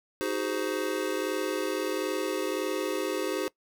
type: chord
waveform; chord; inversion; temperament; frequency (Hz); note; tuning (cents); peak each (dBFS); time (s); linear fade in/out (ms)
square; Ab dominant seventh; second; just; 311.5 / 373.8 / 415.3 / 519.1; Eb4 / Gb4 / Ab4 / C5; +2 / +18 / 0 / -14; -35 / -33 / -35 / -35; 0.21-3.48; 0
effects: noise-tail reverb RT60 0.1 s tail -21 dB re dry